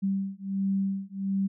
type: beating tone pair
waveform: sine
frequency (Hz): 194.2 / 195.6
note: G3 / G3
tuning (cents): -16 / -4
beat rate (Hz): 1.4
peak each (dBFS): -29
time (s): 0.02-1.48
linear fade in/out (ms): 20
effects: none